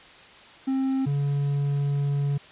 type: tone pair in turn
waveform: triangle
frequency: 266 / 142.01 Hz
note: C4 / C#3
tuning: +29 / +42 cents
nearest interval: major seventh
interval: 1087 cents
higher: first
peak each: -20 dBFS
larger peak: neither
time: 0.67-1.06 / 1.06-2.38 s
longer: second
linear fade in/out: 10 ms
effects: white hiss -48 dBFS RMS until 2.51 s + resampled to 8000 Hz